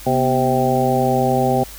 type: harmonic tone with a mistuned harmonic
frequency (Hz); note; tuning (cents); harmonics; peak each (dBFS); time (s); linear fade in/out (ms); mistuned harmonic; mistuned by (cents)
130.3; C3; -7; 1 / 2 / 3 / 4 / 5 / 6; -22 / -21 / -22 / -22 / -23 / -19; 0.06-1.64; 10; 2; -94
effects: added 50 Hz sine -38 dBFS peak until 1.78 s + white hiss -38 dBFS RMS until 1.78 s